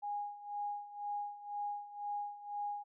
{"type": "tone with tremolo", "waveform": "sine", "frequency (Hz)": 822, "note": "G#5", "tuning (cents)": -18, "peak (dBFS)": -35, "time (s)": [0.02, 2.84], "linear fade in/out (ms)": 20, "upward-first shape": "sine", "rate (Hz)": 2, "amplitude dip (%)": 80, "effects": []}